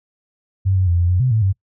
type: tone with pitch steps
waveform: sine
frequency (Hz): 95.6 / 93.3 / 86.4 / 87.1 / 90.2 / 128.1 / 110.2 / 96.3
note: G2 / F#2 / F2 / F2 / F#2 / C3 / A2 / G2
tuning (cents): -43 / +15 / -18 / -4 / -44 / -36 / +3 / -30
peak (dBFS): -13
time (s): 0.65-1.53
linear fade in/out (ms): 20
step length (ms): 110
effects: noise-tail reverb RT60 0.1 s tail -23 dB re dry